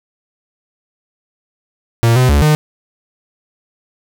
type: tone with pitch steps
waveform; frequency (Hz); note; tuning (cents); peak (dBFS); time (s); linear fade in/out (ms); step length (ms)
45% pulse; 116 / 127.3 / 72 / 152.1; A#2 / C3 / D2 / D#3; -8 / -47 / -34 / -39; -8; 2.03-2.55; 0; 130
effects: none